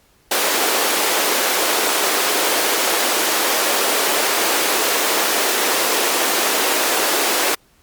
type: high-pass noise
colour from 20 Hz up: pink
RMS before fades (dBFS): -18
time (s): 0.31-7.55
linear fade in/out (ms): 5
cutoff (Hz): 340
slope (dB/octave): 24
effects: pink hiss -56 dBFS RMS until 7.82 s + Opus 48 kbps